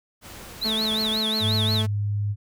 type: noise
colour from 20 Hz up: pink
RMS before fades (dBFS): -41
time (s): 0.21-1.21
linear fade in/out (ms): 50
type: tone with vibrato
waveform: triangle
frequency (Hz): 3782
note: A#7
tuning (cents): +24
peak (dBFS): -22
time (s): 0.61-1.83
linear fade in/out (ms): 20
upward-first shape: triangle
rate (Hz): 5.6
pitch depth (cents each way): 260
type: tone with pitch glide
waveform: sawtooth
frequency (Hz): 219.2 to 217.9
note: A3 to A3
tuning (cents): -6 to -17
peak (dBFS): -23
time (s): 0.64-1.87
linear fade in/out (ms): 20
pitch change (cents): -11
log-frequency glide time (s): 0.78-0.85
type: tone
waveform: sine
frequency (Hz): 102.9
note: G#2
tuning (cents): -16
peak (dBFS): -22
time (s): 1.4-2.36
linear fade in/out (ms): 50
effects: none